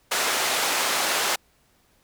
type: band-pass noise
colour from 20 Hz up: pink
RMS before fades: -24 dBFS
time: 0.11-1.36 s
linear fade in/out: 10 ms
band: 620 to 11000 Hz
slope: 12 dB/octave
effects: pink hiss -63 dBFS RMS until 2.03 s